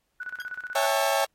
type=tone with tremolo; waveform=sine; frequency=1480 Hz; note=F#6; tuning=in tune; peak=-31 dBFS; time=0.2-0.87 s; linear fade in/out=5 ms; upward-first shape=square; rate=16 Hz; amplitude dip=80%
type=tone with exponential decay; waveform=20% pulse; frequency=1621 Hz; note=G#6; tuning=42 cents flat; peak=-30 dBFS; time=0.4-0.49 s; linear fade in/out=1 ms; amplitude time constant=18 ms
type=chord; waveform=35% pulse; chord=A dominant seventh; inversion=first; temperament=equal with one note detuned; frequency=554.4 / 659.3 / 804.2 / 880 Hz; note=C#5 / E5 / G5 / A5; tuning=0 / 0 / +44 / 0 cents; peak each=-25 / -26 / -26 / -28 dBFS; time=0.75-1.25 s; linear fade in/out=5 ms
effects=pink hiss -75 dBFS RMS until 1.34 s + AAC 48 kbps